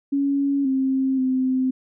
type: tone with pitch steps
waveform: sine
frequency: 279.4 / 265.4 / 259.1 Hz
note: C#4 / C4 / C4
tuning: +14 / +25 / -17 cents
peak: -18 dBFS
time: 0.12-1.71 s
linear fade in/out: 10 ms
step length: 530 ms
effects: none